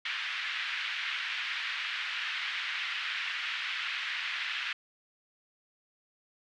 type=band-pass noise; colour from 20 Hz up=pink; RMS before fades=-35 dBFS; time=0.05-4.73 s; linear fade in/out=5 ms; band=1600 to 3400 Hz; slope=24 dB/octave; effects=none